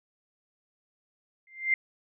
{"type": "tone with exponential growth", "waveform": "sine", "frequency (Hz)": 2093, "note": "C7", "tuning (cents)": 0, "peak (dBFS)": -18, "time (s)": [1.47, 1.74], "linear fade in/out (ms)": 2, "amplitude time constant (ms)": 58, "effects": []}